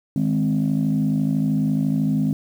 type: chord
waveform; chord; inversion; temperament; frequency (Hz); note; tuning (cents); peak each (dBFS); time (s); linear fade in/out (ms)
sine; Ab major; second; equal; 155.56 / 207.7 / 261.6; Eb3 / Ab3 / C4; 0 / 0 / 0; -21; 0.16-2.33; 2
effects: tanh soft clip ceiling -12 dBFS + 8-bit